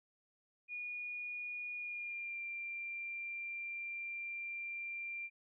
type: tone with pitch glide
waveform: sine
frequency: 2445 to 2373 Hz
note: D#7 to D7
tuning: -31 to +17 cents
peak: -40 dBFS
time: 0.68-5.3 s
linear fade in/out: 50 ms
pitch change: -52 cents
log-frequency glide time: 1.76-2.4 s
effects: none